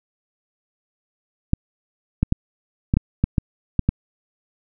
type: clicks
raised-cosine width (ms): 5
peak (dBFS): -4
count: 9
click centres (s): 1.534 / 2.23 / 2.324 / 2.939 / 2.97 / 3.24 / 3.382 / 3.793 / 3.89
effects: none